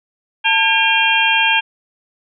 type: tone cluster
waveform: sine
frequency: 892 / 1617 / 2403 / 2743 / 3207 Hz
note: A5 / G#6 / D7 / F7 / G7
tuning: +23 / -47 / +39 / -32 / +39 cents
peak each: -18 dBFS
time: 0.44-1.61 s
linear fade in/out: 20 ms
effects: none